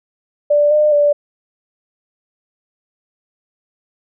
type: tone with pitch steps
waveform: sine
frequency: 587 / 603 / 584 Hz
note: D5 / D5 / D5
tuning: -1 / +46 / -10 cents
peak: -9 dBFS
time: 0.5-1.13 s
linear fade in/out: 10 ms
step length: 210 ms
effects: none